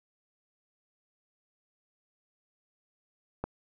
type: click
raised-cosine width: 1 ms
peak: -18 dBFS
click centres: 3.44 s
effects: none